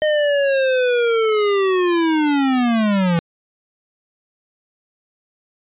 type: linear sweep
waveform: square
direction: down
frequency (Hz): 617 to 164.81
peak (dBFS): -15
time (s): 0.02-3.19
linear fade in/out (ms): 0
effects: resampled to 8000 Hz